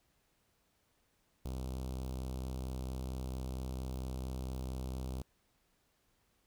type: tone with notch filter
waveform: sawtooth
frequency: 64.4 Hz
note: C2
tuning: 27 cents flat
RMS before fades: -40 dBFS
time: 1.45-5.22 s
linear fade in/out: 5 ms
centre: 1800 Hz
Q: 0.61
effects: pink hiss -75 dBFS RMS until 6.46 s